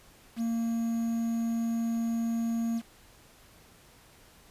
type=tone with quantisation; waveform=triangle; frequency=230 Hz; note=A#3; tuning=23 cents flat; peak=-25 dBFS; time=0.36-2.82 s; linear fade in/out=50 ms; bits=8; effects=pink hiss -57 dBFS RMS until 4.5 s + resampled to 32000 Hz